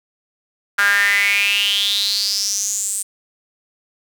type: tone with high-pass filter sweep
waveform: sawtooth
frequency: 201.7 Hz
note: G3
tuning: 50 cents sharp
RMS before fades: -18 dBFS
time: 0.78-3.03 s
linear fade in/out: 10 ms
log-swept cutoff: 1500 to 8600 Hz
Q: 8.2
effects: none